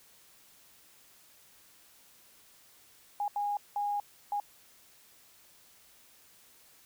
sine tone bursts at uneven times, 820 Hz, G#5, 22 cents flat, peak -29 dBFS, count 4, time 3.2-3.28 / 3.36-3.57 / 3.76-4 / 4.32-4.4 s, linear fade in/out 2 ms, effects white hiss -60 dBFS RMS until 6.85 s

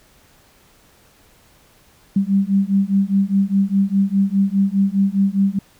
sine beating tone pair, 194 / 198.9 Hz, G3 / G3, -18 / +25 cents, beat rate 4.9 Hz, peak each -17 dBFS, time 2.16-5.59 s, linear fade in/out 5 ms, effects pink hiss -53 dBFS RMS until 5.79 s

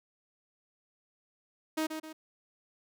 sawtooth tone with echo, 314.2 Hz, D#4, 17 cents sharp, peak -25 dBFS, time 1.77-1.87 s, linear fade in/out 10 ms, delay 130 ms, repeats 2, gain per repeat -7 dB, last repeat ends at 2.13 s, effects none

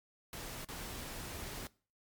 pink noise with dropouts, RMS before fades -44 dBFS, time 0.33-1.67 s, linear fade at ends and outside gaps 1 ms, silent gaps 0.647-0.687 s, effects noise-tail reverb RT60 0.4 s tail -22 dB re dry + MP3 96 kbps

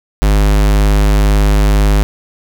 square tone, 51 Hz, G#1, 31 cents flat, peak -8 dBFS, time 0.22-2.03 s, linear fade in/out 0 ms, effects none

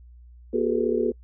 sine tone cluster, 240.5 / 360 / 395.7 / 431.4 / 489.3 Hz, B3 / F#4 / G4 / A4 / B4, -46 / -47 / +16 / -34 / -16 cents, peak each -28 / -26 / -28 / -25 / -30 dBFS, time 0.53-1.12 s, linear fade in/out 10 ms, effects noise-tail reverb RT60 0.1 s tail -26 dB re dry + added 60 Hz sine -45 dBFS peak until 1.23 s

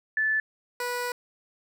sine / 15% pulse tone pair in turn, 1745 / 489.7 Hz, A6 / B4, -15 / -15 cents, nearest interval octave + minor seventh, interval 2200 cents, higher first, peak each -22 dBFS, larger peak neither, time 0.17-0.4 / 0.8-1.12 s, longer second, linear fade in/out 2 ms, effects none

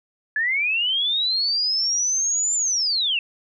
sine linear two-way sweep, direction up then down, 1691 to 7220 to 2615 Hz, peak -19 dBFS, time 0.36-3.19 s, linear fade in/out 2 ms, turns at 2.55 s, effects none

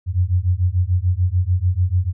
sine beating tone pair, 87.31 / 94.11 Hz, F2 / F#2, 0 / +30 cents, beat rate 6.8 Hz, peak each -18 dBFS, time 0.06-2.13 s, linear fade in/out 50 ms, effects none

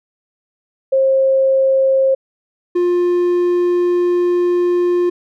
sine / triangle tone pair in turn, 534 / 353.1 Hz, C5 / F4, +35 / +19 cents, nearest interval perfect fifth, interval 716 cents, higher first, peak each -10 dBFS, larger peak neither, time 0.92-2.15 / 2.75-5.1 s, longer second, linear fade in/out 10 ms, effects none

